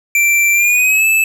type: tone with pitch glide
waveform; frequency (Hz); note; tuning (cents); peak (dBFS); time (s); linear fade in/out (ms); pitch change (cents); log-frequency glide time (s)
square; 2349 to 2621; D7 to E7; 0 to -11; -10; 0.15-1.24; 2; +189; 0.53-1.06
effects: none